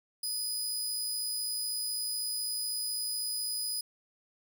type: tone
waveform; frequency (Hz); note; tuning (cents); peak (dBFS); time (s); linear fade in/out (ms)
20% pulse; 4978; D#8; 0; -26; 0.23-3.81; 5
effects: none